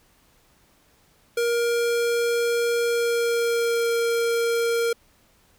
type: tone with pitch glide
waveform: square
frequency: 471 to 465.6 Hz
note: A#4 to A#4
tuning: +18 to -2 cents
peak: -21 dBFS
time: 1.37-4.93 s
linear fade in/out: 5 ms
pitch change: -20 cents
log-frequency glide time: 2.84-3.92 s
effects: pink hiss -60 dBFS RMS until 5.58 s